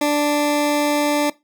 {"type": "tone", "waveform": "20% pulse", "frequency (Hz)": 293.7, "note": "D4", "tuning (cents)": 0, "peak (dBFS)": -11, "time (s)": [0.01, 1.3], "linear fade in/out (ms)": 5, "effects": ["noise-tail reverb RT60 0.2 s tail -19 dB re dry"]}